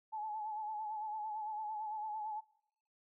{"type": "tone with vibrato", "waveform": "sine", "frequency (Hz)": 857, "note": "A5", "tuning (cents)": -46, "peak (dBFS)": -38, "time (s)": [0.12, 2.41], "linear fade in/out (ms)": 20, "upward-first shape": "sine", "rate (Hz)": 8.9, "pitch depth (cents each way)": 48, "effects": ["noise-tail reverb RT60 0.8 s tail -24 dB re dry"]}